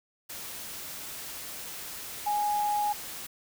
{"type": "tone in noise", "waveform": "sine", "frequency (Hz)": 830.6, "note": "G#5", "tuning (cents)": 0, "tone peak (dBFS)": -25, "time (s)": [2.26, 2.93], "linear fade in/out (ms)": 10, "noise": "white", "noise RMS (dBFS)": -40, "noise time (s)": [0.29, 3.27], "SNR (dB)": 12, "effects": []}